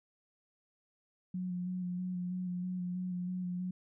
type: tone with vibrato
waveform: sine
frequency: 180.7 Hz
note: F#3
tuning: 41 cents flat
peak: -34 dBFS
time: 1.34-3.71 s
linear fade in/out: 5 ms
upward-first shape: square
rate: 3.1 Hz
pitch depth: 19 cents each way
effects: none